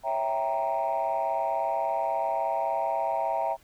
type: chord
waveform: sine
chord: C# diminished seventh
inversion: none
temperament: equal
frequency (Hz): 554.4 / 659.3 / 784 / 932.3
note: C#5 / E5 / G5 / Bb5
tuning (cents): 0 / 0 / 0 / 0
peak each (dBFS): -34 / -28 / -29 / -29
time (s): 0.03-3.57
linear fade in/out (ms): 50
effects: tanh soft clip ceiling -19 dBFS + pink hiss -60 dBFS RMS until 3.63 s